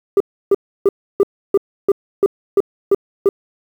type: tone bursts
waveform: sine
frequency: 397.4 Hz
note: G4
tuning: 24 cents sharp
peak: -5 dBFS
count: 10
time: 0.17-3.29 s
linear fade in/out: 2 ms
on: 33 ms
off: 310 ms
effects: tanh soft clip ceiling -7 dBFS + 7-bit